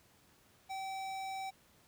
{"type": "tone with notch filter", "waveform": "square", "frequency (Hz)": 770, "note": "G5", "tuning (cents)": -31, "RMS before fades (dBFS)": -41, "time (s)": [0.69, 1.51], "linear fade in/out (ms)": 20, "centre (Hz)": 12000, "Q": 1.1, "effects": ["pink hiss -66 dBFS RMS until 1.87 s", "high-pass 60 Hz 12 dB/octave"]}